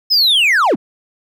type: linear sweep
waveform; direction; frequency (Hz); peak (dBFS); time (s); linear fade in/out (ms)
triangle; down; 5230 to 144.9; -8; 0.1-0.76; 20
effects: none